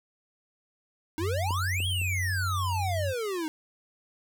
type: exponential two-way sweep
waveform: square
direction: up then down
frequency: 303 to 3322 to 303 Hz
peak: -30 dBFS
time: 1.18-3.48 s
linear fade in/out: 0 ms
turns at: 1.87 s
type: tone with pitch glide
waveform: sine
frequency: 92.5 to 93.3 Hz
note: F#2 to F#2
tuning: 0 to +15 cents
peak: -28 dBFS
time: 1.18-3.14 s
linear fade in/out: 50 ms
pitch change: +15 cents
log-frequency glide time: 1.74-2.99 s
type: clicks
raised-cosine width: 2 ms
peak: -25 / -28 / -34 dBFS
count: 3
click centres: 1.507 / 1.803 / 2.016 s
effects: 10-bit